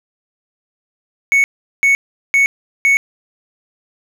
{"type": "tone bursts", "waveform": "triangle", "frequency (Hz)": 2217, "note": "C#7", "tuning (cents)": 0, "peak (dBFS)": -7, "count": 4, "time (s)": [1.32, 2.97], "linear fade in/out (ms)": 0, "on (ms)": 120, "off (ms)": 390, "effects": []}